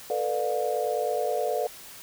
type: chord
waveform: sine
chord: B half-diminished seventh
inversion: third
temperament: just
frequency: 444.5 / 493.9 / 592.7 / 711.2 Hz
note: A4 / B4 / D5 / F5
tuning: +18 / 0 / +16 / +31 cents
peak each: -30 dBFS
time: 0.1-1.67 s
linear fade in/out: 2 ms
effects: white hiss -45 dBFS RMS until 2.02 s